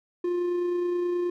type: tone with amplitude modulation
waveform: triangle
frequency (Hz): 352.4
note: F4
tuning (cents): +16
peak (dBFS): -21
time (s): 0.24-1.3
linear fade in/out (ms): 5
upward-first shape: sine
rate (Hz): 29.5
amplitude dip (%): 25
effects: none